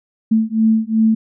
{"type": "beating tone pair", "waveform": "sine", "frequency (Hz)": [220, 222.7], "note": ["A3", "A3"], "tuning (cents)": [0, 21], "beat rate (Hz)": 2.7, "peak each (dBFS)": -15, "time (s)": [0.31, 1.15], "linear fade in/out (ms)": 10, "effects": []}